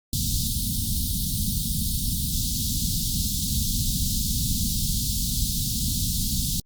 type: band-stop noise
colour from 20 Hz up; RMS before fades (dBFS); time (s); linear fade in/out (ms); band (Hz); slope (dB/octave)
pink; -25; 0.13-6.6; 2; 240 to 3600; 48
effects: Opus 48 kbps